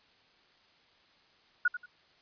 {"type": "tone with echo", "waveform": "sine", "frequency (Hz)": 1455, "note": "F#6", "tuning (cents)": -29, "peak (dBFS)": -22, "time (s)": [1.65, 1.68], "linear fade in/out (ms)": 5, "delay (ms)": 90, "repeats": 2, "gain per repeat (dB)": -12, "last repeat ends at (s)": 1.86, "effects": ["white hiss -64 dBFS RMS until 2.21 s", "resampled to 11025 Hz"]}